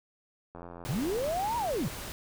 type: click train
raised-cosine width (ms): 1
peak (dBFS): -30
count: 65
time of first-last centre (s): 0.55-1.29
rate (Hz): 86.5
type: noise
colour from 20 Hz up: pink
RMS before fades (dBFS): -40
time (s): 0.85-2.12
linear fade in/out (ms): 0
type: linear two-way sweep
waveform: sine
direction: up then down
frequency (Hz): 110 to 972 to 110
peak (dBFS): -28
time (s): 0.89-1.88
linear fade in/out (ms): 0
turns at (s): 1.57
effects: none